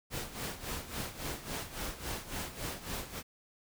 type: noise with tremolo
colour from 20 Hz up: pink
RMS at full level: -37 dBFS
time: 0.1-3.23 s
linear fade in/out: 50 ms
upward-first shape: sine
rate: 3.6 Hz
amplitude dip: 75%
effects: none